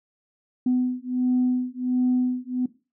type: beating tone pair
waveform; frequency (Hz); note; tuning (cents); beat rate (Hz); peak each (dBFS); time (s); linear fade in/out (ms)
sine; 250.5 / 251.9; B3 / B3; +25 / +34; 1.4; -23; 0.66-2.66; 5
effects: noise-tail reverb RT60 0.3 s tail -17 dB re dry + tanh soft clip ceiling -14 dBFS

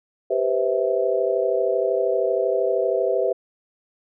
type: chord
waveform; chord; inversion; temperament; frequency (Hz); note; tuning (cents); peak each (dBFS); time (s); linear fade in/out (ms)
sine; C major seventh; second; just; 392.4 / 490.5 / 523.3 / 654.1; G4 / B4 / C5 / E5; +2 / -12 / 0 / -14; -24; 0.3-3.33; 10
effects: none

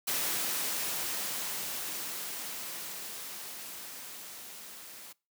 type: noise with level ramp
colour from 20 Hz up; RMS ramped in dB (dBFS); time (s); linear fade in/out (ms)
white; -31 to -48; 0.07-5.13; 10
effects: noise-tail reverb RT60 0.3 s tail -24 dB re dry + high-pass 150 Hz 12 dB/octave

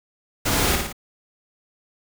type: noise with echo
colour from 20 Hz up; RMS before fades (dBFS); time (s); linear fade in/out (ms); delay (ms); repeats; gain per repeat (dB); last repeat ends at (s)
pink; -22; 0.45-0.76; 10; 56; 3; -4; 0.928
effects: none

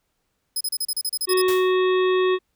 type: tone bursts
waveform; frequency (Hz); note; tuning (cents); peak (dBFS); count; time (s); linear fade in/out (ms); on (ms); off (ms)
15% pulse; 5080; D#8; +35; -17; 11; 0.56-1.418; 5; 48; 33
type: harmonic tone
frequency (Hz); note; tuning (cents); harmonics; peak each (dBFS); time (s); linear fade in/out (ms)
370; F#4; 0; 1 / 3 / 5 / 7 / 9 / 10; -17 / -27 / -31 / -34 / -36 / -37; 1.27-2.39; 50
type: noise with exponential decay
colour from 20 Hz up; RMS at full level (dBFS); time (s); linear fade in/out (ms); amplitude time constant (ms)
white; -28; 1.48-1.77; 5; 63
effects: pink hiss -73 dBFS RMS until 2.55 s

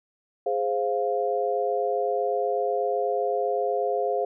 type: chord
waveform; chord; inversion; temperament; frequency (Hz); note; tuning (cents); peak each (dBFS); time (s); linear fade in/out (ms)
sine; F minor; first; equal; 415.3 / 523.3 / 698.5; Ab4 / C5 / F5; 0 / 0 / 0; -27; 0.46-4.25; 5
effects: none

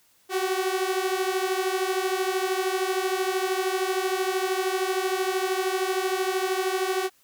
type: beating tone pair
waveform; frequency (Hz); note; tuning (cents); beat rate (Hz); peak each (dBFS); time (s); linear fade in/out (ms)
sawtooth; 370 / 383; F#4 / G4; 0 / -40; 13; -23; 0.29-7.1; 50
effects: white hiss -62 dBFS RMS until 7.23 s

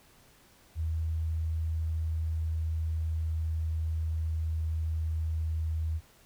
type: tone with pitch glide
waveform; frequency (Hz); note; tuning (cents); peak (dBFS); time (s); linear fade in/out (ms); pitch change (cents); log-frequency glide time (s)
sine; 80.4 to 79.84; E2 to D#2; -43 to +45; -28; 0.75-6.01; 50; -12; 1.26-5.48
effects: pink hiss -60 dBFS RMS until 6.25 s

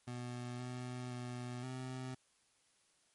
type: tone with pitch steps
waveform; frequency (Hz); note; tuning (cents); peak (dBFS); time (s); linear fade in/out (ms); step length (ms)
25% pulse; 122.7 / 124.8 / 123.3 / 129; B2 / B2 / B2 / C3; -11 / +19 / -2 / -24; -38; 0.07-2.15; 10; 520
effects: white hiss -73 dBFS RMS until 3.14 s + MP3 48 kbps

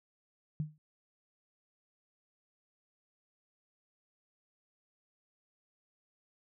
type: tone with exponential decay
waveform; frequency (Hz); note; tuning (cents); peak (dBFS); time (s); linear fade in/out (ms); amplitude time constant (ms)
sine; 152.8; D#3; -31; -28; 0.6-0.78; 0; 37
effects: none

